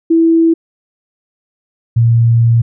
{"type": "tone pair in turn", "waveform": "sine", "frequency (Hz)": [329, 116.32], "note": ["E4", "A#2"], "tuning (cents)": [-3, -3], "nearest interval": "octave + tritone", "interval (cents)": 1800, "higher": "first", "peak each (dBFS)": -6, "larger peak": "neither", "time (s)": [[0.1, 0.54], [1.96, 2.62]], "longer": "second", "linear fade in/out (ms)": 10, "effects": []}